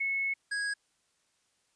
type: tone pair in turn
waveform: sine / square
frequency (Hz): 2194 / 1652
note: C#7 / G#6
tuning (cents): -18 / -10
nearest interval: perfect fourth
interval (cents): 492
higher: first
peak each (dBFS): -28 / -31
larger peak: first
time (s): 0-0.34 / 0.51-0.74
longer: first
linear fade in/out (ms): 10
effects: white hiss -73 dBFS RMS until 1.75 s + resampled to 22050 Hz